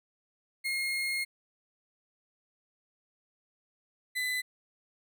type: tone pair in turn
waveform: 35% pulse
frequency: 2145 / 2007 Hz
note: C7 / B6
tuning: +42 / +27 cents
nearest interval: minor second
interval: 115 cents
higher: first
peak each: -28 / -28 dBFS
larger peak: neither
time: 0.64-1.25 / 4.15-4.42 s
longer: first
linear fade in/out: 20 ms
effects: none